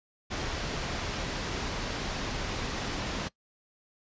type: low-pass noise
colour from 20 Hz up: pink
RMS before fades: -34 dBFS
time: 0.3-3.29 s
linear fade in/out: 20 ms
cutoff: 6300 Hz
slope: 24 dB/octave
effects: noise-tail reverb RT60 0.1 s tail -21 dB re dry + resampled to 16000 Hz